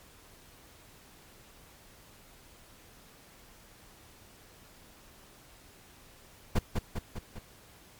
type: noise with echo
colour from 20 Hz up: brown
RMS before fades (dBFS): -22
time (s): 6.55-6.59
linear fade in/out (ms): 10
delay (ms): 200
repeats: 4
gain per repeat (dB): -4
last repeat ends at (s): 7.39
effects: pink hiss -56 dBFS RMS until 7.99 s + MP3 96 kbps